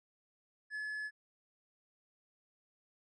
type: tone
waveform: triangle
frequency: 1712 Hz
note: A6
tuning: 48 cents flat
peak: -36 dBFS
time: 0.7-1.11 s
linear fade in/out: 50 ms
effects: resampled to 24000 Hz